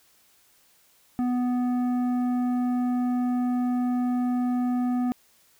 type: tone with tanh clipping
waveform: sine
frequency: 247.5 Hz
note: B3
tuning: 4 cents sharp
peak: -24 dBFS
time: 1.19-5.12 s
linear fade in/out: 0 ms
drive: 10 dB
effects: white hiss -61 dBFS RMS until 5.59 s